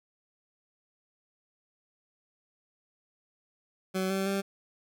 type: tone with pitch steps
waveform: 20% pulse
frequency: 188.3 / 192.9 / 196.4 Hz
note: F#3 / G3 / G3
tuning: +31 / -28 / +4 cents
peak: -23 dBFS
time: 3.94-4.42 s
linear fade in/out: 20 ms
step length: 160 ms
effects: none